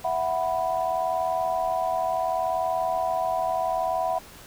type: chord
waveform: sine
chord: E suspended second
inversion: none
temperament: equal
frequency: 659.3 / 740 / 987.8 Hz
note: E5 / F#5 / B5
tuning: 0 / 0 / 0 cents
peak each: -27 / -26 / -30 dBFS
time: 0.04-4.19 s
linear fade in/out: 10 ms
effects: pink hiss -46 dBFS RMS until 4.46 s